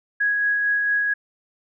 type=tone with tremolo; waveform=sine; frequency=1661.2 Hz; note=G#6; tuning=in tune; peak=-17 dBFS; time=0.2-1.14 s; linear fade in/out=10 ms; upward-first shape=sine; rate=4.4 Hz; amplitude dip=25%; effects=none